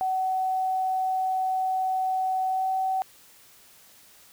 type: tone with pitch glide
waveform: sine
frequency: 753 to 759.1 Hz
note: F#5 to F#5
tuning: +30 to +44 cents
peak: -23 dBFS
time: 0.01-3.02 s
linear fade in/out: 0 ms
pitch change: +14 cents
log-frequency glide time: 2.47-2.68 s
effects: white hiss -54 dBFS RMS until 4.32 s